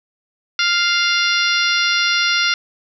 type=harmonic tone; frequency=698.5 Hz; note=F5; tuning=in tune; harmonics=2 / 3 / 4 / 5 / 6 / 7 / 8; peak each=-19 / -21 / -22 / -23 / -24 / -24 / -25 dBFS; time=0.59-2.54 s; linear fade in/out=2 ms; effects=none